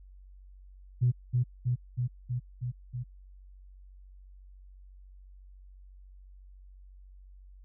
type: tone with echo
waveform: sine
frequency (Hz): 123.47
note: B2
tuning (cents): 0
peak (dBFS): -20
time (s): 1.01-1.12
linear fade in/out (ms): 20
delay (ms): 320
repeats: 6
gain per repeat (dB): -2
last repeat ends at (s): 3.04
effects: tanh soft clip ceiling -16 dBFS + added 47 Hz sine -49 dBFS peak until 7.64 s